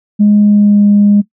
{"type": "tone with pitch glide", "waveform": "sine", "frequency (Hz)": [207.7, 204.8], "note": ["G#3", "G#3"], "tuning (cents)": [0, -24], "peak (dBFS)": -3, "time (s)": [0.19, 1.22], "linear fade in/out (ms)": 20, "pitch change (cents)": -24, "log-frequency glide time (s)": [0.4, 0.85], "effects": ["noise-tail reverb RT60 0.1 s tail -19 dB re dry", "tanh soft clip ceiling 0 dBFS"]}